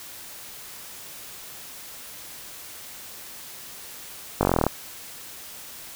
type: slowing click train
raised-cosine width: 1 ms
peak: -5 dBFS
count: 12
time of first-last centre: 4.41-4.666 s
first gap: 20 ms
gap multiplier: 1.03
effects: white hiss -41 dBFS RMS until 5.95 s